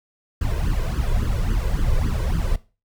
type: noise with flanger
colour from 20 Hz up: brown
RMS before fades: -21 dBFS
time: 0.41-2.56 s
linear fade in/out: 5 ms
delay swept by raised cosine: 0.63 to 2.03 ms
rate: 3.6 Hz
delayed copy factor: +0.9
effects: noise-tail reverb RT60 0.3 s tail -17 dB re dry